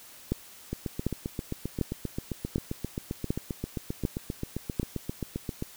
two click trains, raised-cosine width 3 ms, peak -18 / -13 dBFS, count 38 / 7, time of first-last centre 0.73-5.624 / 0.32-4.798 s, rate 7.56 / 1.34 Hz, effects white hiss -50 dBFS RMS until 5.76 s

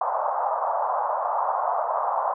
white band-pass noise, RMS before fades -25 dBFS, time 0.01-2.34 s, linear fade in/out 5 ms, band 600 to 1100 Hz, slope 48 dB/octave, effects none

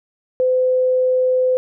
sine tone, 510 Hz, C5, 44 cents flat, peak -13 dBFS, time 0.4-1.57 s, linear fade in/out 0 ms, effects none

